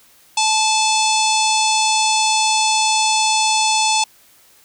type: harmonic tone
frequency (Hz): 871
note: A5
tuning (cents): -18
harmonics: 1 / 3 / 4 / 5 / 6 / 7 / 8 / 9 / 10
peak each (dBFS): -17 / -22 / -23 / -24 / -25 / -25 / -26 / -27 / -27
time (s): 0.37-4.04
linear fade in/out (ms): 5
effects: white hiss -51 dBFS RMS until 4.64 s